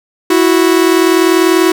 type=tone pair together; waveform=45% pulse; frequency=328.7 / 368.9 Hz; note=E4 / F#4; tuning=-5 / -5 cents; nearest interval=major second; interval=200 cents; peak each=-10 dBFS; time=0.3-1.72 s; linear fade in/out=5 ms; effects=none